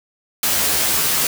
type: noise with comb filter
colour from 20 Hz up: white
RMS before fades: -18 dBFS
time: 0.43-1.27 s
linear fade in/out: 2 ms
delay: 14 ms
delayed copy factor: +0.8
effects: none